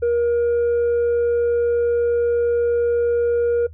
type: tone with tanh clipping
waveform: sine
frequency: 474.2 Hz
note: A#4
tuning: 30 cents sharp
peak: -16 dBFS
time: 0.02-3.67 s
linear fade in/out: 10 ms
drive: 2 dB
effects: noise-tail reverb RT60 0.1 s tail -21 dB re dry + added 80 Hz sine -37 dBFS peak until 3.73 s